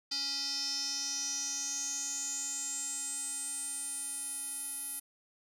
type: tone with band-pass filter sweep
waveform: square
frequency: 279.4 Hz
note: C#4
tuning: 14 cents sharp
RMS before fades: -37 dBFS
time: 0.11-5 s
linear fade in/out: 10 ms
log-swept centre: 4800 to 11000 Hz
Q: 8.8
effects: none